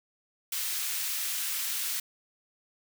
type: high-pass noise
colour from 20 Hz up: white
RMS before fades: -32 dBFS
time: 0.52-2 s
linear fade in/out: 5 ms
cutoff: 1700 Hz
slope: 12 dB/octave
effects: none